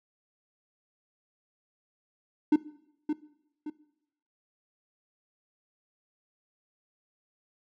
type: tone with echo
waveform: triangle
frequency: 301.7 Hz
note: D4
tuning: 47 cents sharp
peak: -15 dBFS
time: 2.52-2.56 s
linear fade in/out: 5 ms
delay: 570 ms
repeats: 2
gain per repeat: -8 dB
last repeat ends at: 3.7 s
effects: noise-tail reverb RT60 0.8 s tail -19 dB re dry